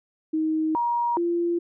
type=tone with pitch steps; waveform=sine; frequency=314.7 / 949 / 343.6 Hz; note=D#4 / A#5 / F4; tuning=+20 / +31 / -28 cents; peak=-21 dBFS; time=0.33-1.59 s; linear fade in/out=10 ms; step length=420 ms; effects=none